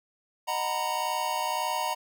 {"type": "chord", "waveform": "square", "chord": "B major seventh", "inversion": "first", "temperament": "just", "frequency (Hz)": [617.4, 740.8, 926, 987.8], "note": ["D#5", "F#5", "A#5", "B5"], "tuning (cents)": [-14, 2, -12, 0], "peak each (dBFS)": [-37, -35, -31, -34], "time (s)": [0.47, 1.95], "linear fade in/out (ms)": 20, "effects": []}